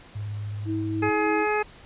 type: tone with vibrato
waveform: sine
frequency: 103.83 Hz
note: G#2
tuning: in tune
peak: -29 dBFS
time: 0.15-1.1 s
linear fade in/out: 10 ms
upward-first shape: sine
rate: 19 Hz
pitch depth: 38 cents each way
type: tone with tremolo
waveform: sine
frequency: 322.2 Hz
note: E4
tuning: 39 cents flat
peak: -25 dBFS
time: 0.65-1.47 s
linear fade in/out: 50 ms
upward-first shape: sine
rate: 3.4 Hz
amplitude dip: 25%
type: harmonic tone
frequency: 422.2 Hz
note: G#4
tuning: 29 cents sharp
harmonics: 1 / 2 / 3 / 4 / 5 / 6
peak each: -25 / -27 / -31 / -31 / -34 / -32 dBFS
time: 1.02-1.63 s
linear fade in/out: 10 ms
effects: pink hiss -49 dBFS RMS until 1.85 s + resampled to 8000 Hz